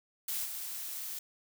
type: noise with level steps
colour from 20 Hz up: blue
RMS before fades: -35 / -40 dBFS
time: 0.28-1.19 s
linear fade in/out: 5 ms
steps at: 0.44 s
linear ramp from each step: 20 ms
effects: none